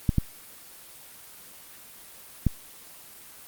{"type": "clicks", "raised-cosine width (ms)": 5, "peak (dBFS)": -8, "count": 3, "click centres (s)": [0.092, 0.183, 2.467], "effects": ["white hiss -47 dBFS RMS until 3.47 s", "Opus 24 kbps"]}